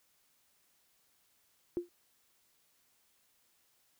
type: tone with exponential decay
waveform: sine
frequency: 349.2 Hz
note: F4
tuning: in tune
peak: -27 dBFS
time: 1.77-1.89 s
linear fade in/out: 0 ms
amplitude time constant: 26 ms
effects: white hiss -72 dBFS RMS until 3.99 s